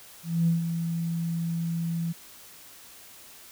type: tone with ADSR envelope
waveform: sine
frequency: 167.1 Hz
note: E3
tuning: 24 cents sharp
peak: -18 dBFS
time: 0.23-2.13 s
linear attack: 240 ms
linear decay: 140 ms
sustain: -8 dB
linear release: 18 ms
effects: tanh soft clip ceiling -14 dBFS + white hiss -49 dBFS RMS until 3.51 s